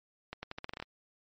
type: accelerating click train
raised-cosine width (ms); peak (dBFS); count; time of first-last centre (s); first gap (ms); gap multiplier
0.3; -23; 10; 0.33-0.825; 100; 0.84
effects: MP3 32 kbps